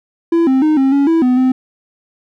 triangle tone with pitch steps, 335.4 / 263.5 / 308.4 / 268 / 280.4 / 328.4 / 251.3 / 257.7 Hz, E4 / C4 / D#4 / C4 / C#4 / E4 / B3 / C4, +30 / +12 / -15 / +42 / +20 / -6 / +30 / -26 cents, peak -7 dBFS, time 0.32-1.52 s, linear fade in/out 5 ms, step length 150 ms, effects none

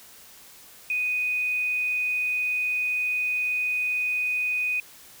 sine tone, 2489 Hz, D#7, in tune, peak -23 dBFS, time 0.9-4.8 s, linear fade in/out 2 ms, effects white hiss -49 dBFS RMS until 5.2 s

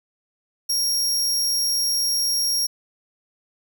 sawtooth tone, 5588 Hz, F8, in tune, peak -17 dBFS, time 0.69-2.67 s, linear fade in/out 10 ms, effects none

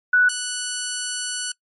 sine / 5% pulse tone pair in turn, 1480 / 1480 Hz, F#6 / F#6, 0 / 0 cents, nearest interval unison, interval 0 cents, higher neither, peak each -12 dBFS, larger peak neither, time 0.13-0.29 / 0.29-1.52 s, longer second, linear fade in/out 5 ms, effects noise-tail reverb RT60 0.1 s tail -23 dB re dry + MP3 48 kbps

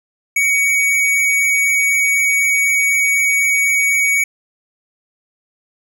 square tone, 2248 Hz, C#7, 24 cents sharp, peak -13 dBFS, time 0.36-4.24 s, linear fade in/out 5 ms, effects none

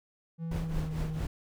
triangle tone with pitch glide, 164.81 to 157.09 Hz, E3 to D#3, 0 to +17 cents, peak -31 dBFS, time 0.38-1.23 s, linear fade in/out 50 ms, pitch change -83 cents, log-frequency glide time 0.59-0.8 s
brown noise with tremolo, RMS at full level -32 dBFS, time 0.51-1.27 s, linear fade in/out 5 ms, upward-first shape triangle, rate 4.5 Hz, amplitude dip 80%
effects none

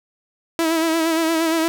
sawtooth tone with vibrato, 325.8 Hz, E4, 20 cents flat, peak -13 dBFS, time 0.59-1.68 s, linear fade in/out 0 ms, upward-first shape sine, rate 8.6 Hz, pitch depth 43 cents each way, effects none

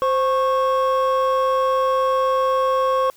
triangle tone pair together, 522 / 1097.8 Hz, C5 / C#6, -4 / -17 cents, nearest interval octave + minor second, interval 1287 cents, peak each -16 / -17 dBFS, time 0.02-3.1 s, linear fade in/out 0 ms, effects tanh soft clip ceiling -8 dBFS + white hiss -53 dBFS RMS until 3.16 s

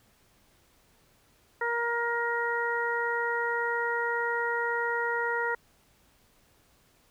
harmonic tone, 470.9 Hz, A#4, 18 cents sharp, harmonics 1 / 2 / 3 / 4, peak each -32 / -32 / -32 / -32 dBFS, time 1.61-5.55 s, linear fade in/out 5 ms, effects pink hiss -64 dBFS RMS until 7.1 s

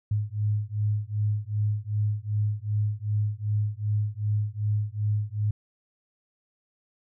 sine beating tone pair, 103.83 / 106.43 Hz, G#2 / G#2, 0 / +43 cents, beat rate 2.6 Hz, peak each -27 dBFS, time 0.11-5.51 s, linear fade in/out 5 ms, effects none

